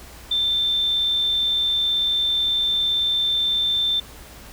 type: tone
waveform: sine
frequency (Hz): 3561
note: A7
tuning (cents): +20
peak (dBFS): -18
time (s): 0.31-4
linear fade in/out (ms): 5
effects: added 60 Hz sine -45 dBFS peak until 4.52 s + pink hiss -43 dBFS RMS until 4.52 s